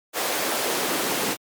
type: noise with high-pass filter sweep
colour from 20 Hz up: pink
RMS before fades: -25 dBFS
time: 0.13-1.37 s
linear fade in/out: 50 ms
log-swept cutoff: 500 to 260 Hz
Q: 1.2
effects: MP3 96 kbps